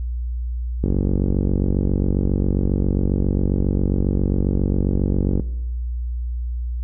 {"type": "click train", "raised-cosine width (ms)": 3, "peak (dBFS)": -7, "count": 217, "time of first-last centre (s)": [0.84, 5.397], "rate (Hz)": 47.4, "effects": ["noise-tail reverb RT60 1.0 s tail -19 dB re dry", "added 60 Hz sine -22 dBFS peak until 6.83 s"]}